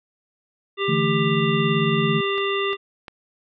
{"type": "harmonic tone", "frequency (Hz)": 395.9, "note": "G4", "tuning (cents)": 17, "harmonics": [1, 3, 5, 7, 9], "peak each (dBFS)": [-23, -27, -30, -29, -31], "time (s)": [0.77, 2.77], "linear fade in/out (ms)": 50}
{"type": "chord", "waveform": "sine", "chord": "D suspended second", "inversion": "none", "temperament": "equal", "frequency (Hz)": [146.83, 164.81, 220], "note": ["D3", "E3", "A3"], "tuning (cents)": [0, 0, 0], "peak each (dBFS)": -24, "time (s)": [0.88, 2.21], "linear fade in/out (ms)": 10}
{"type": "click train", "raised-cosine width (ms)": 0.3, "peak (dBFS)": -20, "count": 3, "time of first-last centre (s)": [2.38, 3.082], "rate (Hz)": 2.85}
{"effects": []}